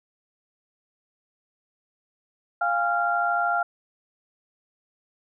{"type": "tone cluster", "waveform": "sine", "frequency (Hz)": [699, 812, 1386], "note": ["F5", "G#5", "F6"], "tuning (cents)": [1, -39, -14], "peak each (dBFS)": [-25, -28, -24], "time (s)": [2.61, 3.63], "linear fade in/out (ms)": 5, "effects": []}